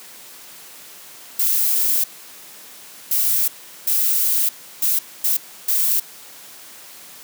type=noise bursts at uneven times; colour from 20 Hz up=violet; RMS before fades=-18 dBFS; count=6; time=1.39-2.04 / 3.11-3.48 / 3.87-4.49 / 4.82-4.99 / 5.24-5.37 / 5.68-6 s; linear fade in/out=5 ms; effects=white hiss -41 dBFS RMS until 7.23 s + high-pass 150 Hz 12 dB/octave